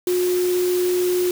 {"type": "tone in noise", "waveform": "sine", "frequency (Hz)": 360, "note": "F#4", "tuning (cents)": -47, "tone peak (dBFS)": -17, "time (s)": [0.07, 1.31], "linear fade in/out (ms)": 2, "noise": "white", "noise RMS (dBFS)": -31, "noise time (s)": [0.07, 1.31], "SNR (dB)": 11, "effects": []}